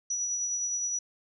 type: tone with tremolo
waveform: sine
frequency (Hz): 5870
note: F#8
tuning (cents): -15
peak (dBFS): -27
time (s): 0.1-0.99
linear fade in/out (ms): 5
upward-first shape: sine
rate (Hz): 9.7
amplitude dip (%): 30
effects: none